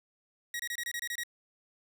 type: tone bursts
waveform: sawtooth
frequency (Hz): 1900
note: A#6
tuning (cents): +33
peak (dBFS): -30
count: 9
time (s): 0.54-1.235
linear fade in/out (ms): 2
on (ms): 55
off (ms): 25
effects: none